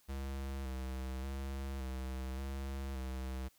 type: tone with vibrato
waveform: square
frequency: 66.4 Hz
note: C2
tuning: 26 cents sharp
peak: -39 dBFS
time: 0.08-3.49 s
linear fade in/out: 20 ms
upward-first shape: square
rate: 0.87 Hz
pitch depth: 34 cents each way
effects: white hiss -69 dBFS RMS until 3.58 s

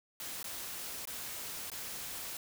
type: noise with dropouts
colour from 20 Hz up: white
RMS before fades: -42 dBFS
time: 0.2-2.37 s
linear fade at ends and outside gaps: 1 ms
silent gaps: 0.429-0.442 / 1.054-1.073 / 1.701-1.717 s
effects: none

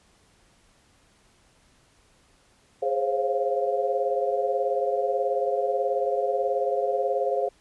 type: chord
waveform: sine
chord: Db major seventh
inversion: second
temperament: equal with one note detuned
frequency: 415.3 / 523.3 / 541.7 / 698.5 Hz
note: Ab4 / C5 / Db5 / F5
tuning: 0 / 0 / -40 / 0 cents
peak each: -28 dBFS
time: 2.82-7.49 s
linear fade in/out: 10 ms
effects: pink hiss -61 dBFS RMS until 7.6 s + resampled to 24000 Hz

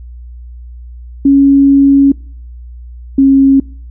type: tone pair in turn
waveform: sine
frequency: 277.2 / 271.8 Hz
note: C#4 / C#4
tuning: 0 / -34 cents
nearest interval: unison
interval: 34 cents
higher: first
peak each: -3 dBFS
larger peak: neither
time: 1.25-2.12 / 3.18-3.6 s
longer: first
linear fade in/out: 5 ms
effects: noise-tail reverb RT60 0.5 s tail -25 dB re dry + added 60 Hz sine -27 dBFS peak until 3.9 s

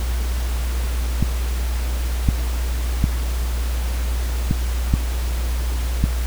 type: clicks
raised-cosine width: 5 ms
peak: -4 dBFS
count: 6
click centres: 1.226 / 2.288 / 3.041 / 4.511 / 4.939 / 6.04 s
effects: added 60 Hz sine -19 dBFS peak until 6.26 s + pink hiss -33 dBFS RMS until 6.26 s

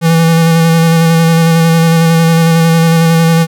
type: tone with vibrato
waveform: square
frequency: 164.81 Hz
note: E3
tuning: in tune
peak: -6 dBFS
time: 0.01-3.47 s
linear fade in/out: 50 ms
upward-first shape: square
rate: 11 Hz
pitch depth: 16 cents each way
effects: none

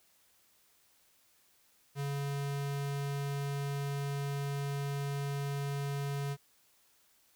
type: tone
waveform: square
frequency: 140.9 Hz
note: C#3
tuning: 29 cents sharp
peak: -34 dBFS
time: 1.95-6.37 s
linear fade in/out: 50 ms
effects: white hiss -68 dBFS RMS until 7.35 s

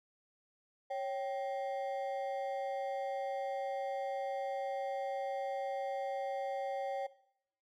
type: ring-modulated tone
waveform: triangle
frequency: 665 Hz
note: E5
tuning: 15 cents sharp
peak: -30 dBFS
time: 0.9-7.07 s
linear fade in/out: 10 ms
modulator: 114 Hz
effects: noise-tail reverb RT60 0.7 s tail -17 dB re dry

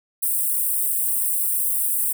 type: high-pass noise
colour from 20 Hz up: white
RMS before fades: -22 dBFS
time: 0.22-2.13 s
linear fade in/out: 10 ms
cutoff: 8200 Hz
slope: 96 dB/octave
effects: none

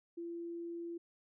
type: tone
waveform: sine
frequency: 340 Hz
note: F4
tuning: 46 cents flat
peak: -40 dBFS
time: 0.17-0.98 s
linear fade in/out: 10 ms
effects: none

